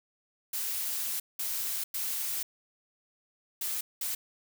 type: noise bursts at uneven times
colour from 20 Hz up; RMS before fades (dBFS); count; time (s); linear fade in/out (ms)
blue; -33; 5; 0.53-1.2 / 1.39-1.84 / 1.94-2.43 / 3.61-3.81 / 4.01-4.15; 5
effects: none